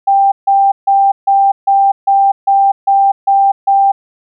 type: tone bursts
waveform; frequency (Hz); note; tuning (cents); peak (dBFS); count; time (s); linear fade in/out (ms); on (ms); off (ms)
sine; 789; G5; +11; -6; 10; 0.07-3.92; 10; 250; 150
effects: none